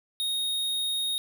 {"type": "tone", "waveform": "square", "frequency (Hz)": 3729, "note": "A#7", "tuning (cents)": 0, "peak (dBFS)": -27, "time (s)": [0.2, 1.18], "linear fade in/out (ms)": 0, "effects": []}